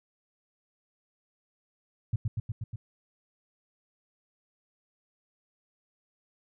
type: tone with echo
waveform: sine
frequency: 110 Hz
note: A2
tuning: in tune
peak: -23 dBFS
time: 2.13-2.16 s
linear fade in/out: 5 ms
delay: 120 ms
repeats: 5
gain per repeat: -2 dB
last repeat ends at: 2.76 s
effects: none